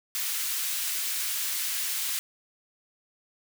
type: high-pass noise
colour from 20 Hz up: white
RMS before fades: -30 dBFS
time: 0.15-2.19 s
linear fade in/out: 0 ms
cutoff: 1700 Hz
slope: 12 dB/octave
effects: none